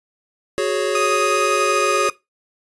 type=chord; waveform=square; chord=F# suspended second; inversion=none; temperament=equal with one note detuned; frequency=370 / 418.2 / 554.4 Hz; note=F#4 / G#4 / C#5; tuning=0 / +12 / 0 cents; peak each=-23 dBFS; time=0.58-2.09 s; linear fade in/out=0 ms
type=tone with pitch glide; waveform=30% pulse; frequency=1244.5 to 1235.9 Hz; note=D#6 to D#6; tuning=0 to -12 cents; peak=-16 dBFS; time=0.95-2.1 s; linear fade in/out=2 ms; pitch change=-12 cents; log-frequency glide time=1.53-1.97 s
effects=noise-tail reverb RT60 0.2 s tail -19 dB re dry + resampled to 24000 Hz